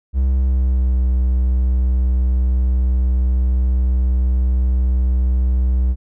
triangle tone with pitch glide, 65.41 to 62.93 Hz, C2 to B1, 0 to +33 cents, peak -11 dBFS, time 0.13-5.96 s, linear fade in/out 50 ms, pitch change -67 cents, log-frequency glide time 0.29-0.97 s, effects none

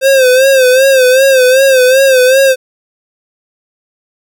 square tone with vibrato, 523.3 Hz, C5, in tune, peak -5 dBFS, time 0.01-2.56 s, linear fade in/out 50 ms, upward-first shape sine, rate 2.6 Hz, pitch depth 74 cents each way, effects none

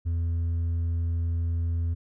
triangle tone with hard clipping, 83.9 Hz, E2, 31 cents sharp, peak -23 dBFS, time 0.05-1.95 s, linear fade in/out 20 ms, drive 1 dB, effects none

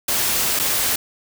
white noise with dropouts, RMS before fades -20 dBFS, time 0.08-0.96 s, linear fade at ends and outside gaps 5 ms, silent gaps 0.592-0.596 s, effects none

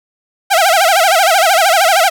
sawtooth tone with vibrato, 719 Hz, F#5, 50 cents flat, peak -4 dBFS, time 0.5-2.1 s, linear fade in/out 20 ms, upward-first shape sine, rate 13 Hz, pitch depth 200 cents each way, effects none

